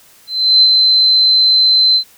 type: tone with ADSR envelope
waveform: sine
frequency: 4074 Hz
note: C8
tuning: 47 cents flat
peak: -4 dBFS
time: 0.27-2.04 s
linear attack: 350 ms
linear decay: 53 ms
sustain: -3 dB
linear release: 86 ms
effects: white hiss -46 dBFS RMS until 2.17 s